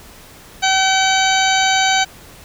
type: harmonic tone with a mistuned harmonic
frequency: 764 Hz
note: G5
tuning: 45 cents flat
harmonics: 1 / 2 / 3 / 4 / 5 / 6 / 8 / 9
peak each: -16 / -19 / -21 / -22 / -23 / -24 / -25 / -26 dBFS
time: 0.62-2.05 s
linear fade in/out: 20 ms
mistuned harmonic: 9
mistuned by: +50 cents
effects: pink hiss -41 dBFS RMS until 2.44 s